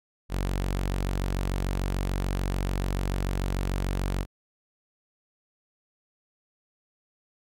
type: tone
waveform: sawtooth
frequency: 46.83 Hz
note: F#1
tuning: 22 cents sharp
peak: -22 dBFS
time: 0.29-4.26 s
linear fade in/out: 50 ms
effects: AAC 64 kbps